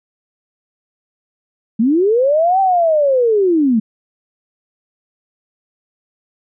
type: linear two-way sweep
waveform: sine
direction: up then down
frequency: 208.5 to 784 to 208.6 Hz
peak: -10 dBFS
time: 1.79-3.8 s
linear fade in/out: 10 ms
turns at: 2.6 s
effects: none